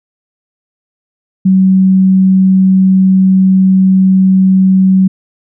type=tone; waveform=sine; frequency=189.1 Hz; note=F#3; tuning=38 cents sharp; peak=-4 dBFS; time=1.45-5.08 s; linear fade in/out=10 ms; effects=none